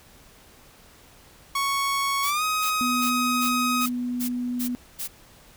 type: tone with pitch glide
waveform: sawtooth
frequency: 1108.7 to 1258.9 Hz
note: C#6 to D#6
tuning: 0 to +20 cents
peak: -19 dBFS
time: 1.55-3.86 s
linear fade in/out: 5 ms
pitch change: +220 cents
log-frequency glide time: 2.23-2.43 s
type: noise bursts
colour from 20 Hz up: blue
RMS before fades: -31 dBFS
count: 8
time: 2.22-5.08 s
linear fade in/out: 20 ms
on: 95 ms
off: 300 ms
type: tone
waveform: sine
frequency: 245.8 Hz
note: B3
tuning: 8 cents flat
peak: -25 dBFS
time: 2.81-4.75 s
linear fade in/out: 0 ms
effects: pink hiss -52 dBFS RMS until 5.56 s